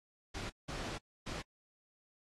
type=noise bursts at uneven times; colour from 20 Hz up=pink; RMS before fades=-42 dBFS; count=3; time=0.34-0.5 / 0.68-0.98 / 1.26-1.42 s; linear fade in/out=10 ms; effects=low-pass 6000 Hz 12 dB/octave + AAC 32 kbps